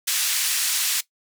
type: band-pass noise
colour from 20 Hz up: white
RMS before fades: -23 dBFS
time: 0.07-1.01 s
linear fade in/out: 10 ms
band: 2000 to 11000 Hz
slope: 12 dB/octave
effects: noise-tail reverb RT60 0.1 s tail -17 dB re dry